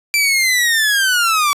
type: linear sweep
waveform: sawtooth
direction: down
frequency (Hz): 2349 to 1131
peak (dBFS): -9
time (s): 0.14-1.53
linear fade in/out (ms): 0
effects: resampled to 32000 Hz